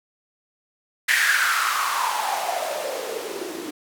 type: noise with band-pass filter sweep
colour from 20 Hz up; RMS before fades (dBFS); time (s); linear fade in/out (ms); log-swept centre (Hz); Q
blue; -24; 1.08-3.71; 10; 1900 to 310; 6.5
effects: none